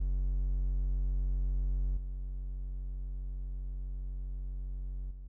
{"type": "tone with level steps", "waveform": "triangle", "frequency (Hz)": 46.19, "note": "F#1", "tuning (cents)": -2, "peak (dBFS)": [-26, -33, -40], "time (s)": [0, 5.28], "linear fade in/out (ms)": 10, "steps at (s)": [1.97, 5.11], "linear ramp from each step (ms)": 5, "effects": []}